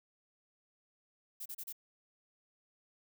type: noise bursts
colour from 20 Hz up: violet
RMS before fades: -43 dBFS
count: 4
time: 1.4-1.728 s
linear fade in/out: 10 ms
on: 58 ms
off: 32 ms
effects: none